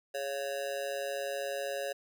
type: tone with amplitude modulation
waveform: square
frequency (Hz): 556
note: C#5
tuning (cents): +5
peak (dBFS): -30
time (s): 0.14-1.93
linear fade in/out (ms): 10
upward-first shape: sine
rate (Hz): 140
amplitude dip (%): 95
effects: none